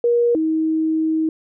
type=tone pair in turn; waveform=sine; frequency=475.4 / 317.5 Hz; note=A#4 / D#4; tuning=+34 / +35 cents; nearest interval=perfect fifth; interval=699 cents; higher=first; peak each=-13 / -16 dBFS; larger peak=first; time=0.04-0.35 / 0.35-1.29 s; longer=second; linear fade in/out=2 ms; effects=none